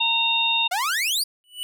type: harmonic tone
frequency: 920 Hz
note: A#5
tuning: 23 cents flat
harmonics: 1 / 3 / 4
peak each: -26 / -23 / -21 dBFS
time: 0-0.68 s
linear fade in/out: 10 ms
type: exponential sweep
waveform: sawtooth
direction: up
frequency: 684 to 4957 Hz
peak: -18 dBFS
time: 0.71-1.24 s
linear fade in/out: 10 ms
type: tone with exponential growth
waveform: square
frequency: 2960 Hz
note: F#7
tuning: in tune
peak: -25 dBFS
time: 1.44-1.63 s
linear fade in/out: 0 ms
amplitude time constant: 41 ms
effects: none